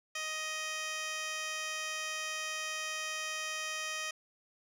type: tone with band-pass filter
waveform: 15% pulse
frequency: 625 Hz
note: D#5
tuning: 8 cents sharp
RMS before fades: -38 dBFS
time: 0.15-4.11 s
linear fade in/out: 5 ms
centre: 4300 Hz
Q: 0.94
effects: none